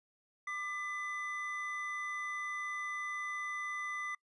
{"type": "tone pair together", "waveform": "triangle", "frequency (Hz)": [1189.8, 2004], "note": ["D6", "B6"], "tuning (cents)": [22, 25], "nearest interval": "major sixth", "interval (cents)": 903, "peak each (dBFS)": [-39, -37], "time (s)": [0.47, 4.15], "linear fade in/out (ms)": 5, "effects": ["noise-tail reverb RT60 0.1 s tail -26 dB re dry", "resampled to 24000 Hz"]}